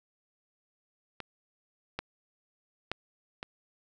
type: clicks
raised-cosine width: 0.3 ms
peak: -22 / -17 / -15 / -21 dBFS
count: 4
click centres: 1.203 / 1.99 / 2.916 / 3.429 s
effects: none